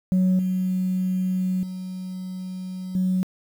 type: tone with level steps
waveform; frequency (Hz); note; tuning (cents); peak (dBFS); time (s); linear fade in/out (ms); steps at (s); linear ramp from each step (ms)
sine; 185.3; F#3; +3; -14 / -20 / -29 / -18; 0.12-3.23; 0; 0.39 / 1.63 / 2.95; 2
effects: tanh soft clip ceiling -15 dBFS + 8-bit